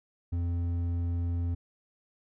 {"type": "tone with hard clipping", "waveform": "sine", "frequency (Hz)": 86.3, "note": "F2", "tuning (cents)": -20, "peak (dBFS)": -29, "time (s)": [0.32, 1.55], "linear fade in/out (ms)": 10, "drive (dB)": 6, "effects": []}